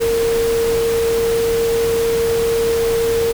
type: tone in noise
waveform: sine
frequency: 460.8 Hz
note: A#4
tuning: 20 cents flat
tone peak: -14 dBFS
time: 0-3.33 s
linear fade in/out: 20 ms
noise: pink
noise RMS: -26 dBFS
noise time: 0-3.33 s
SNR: +9 dB
effects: none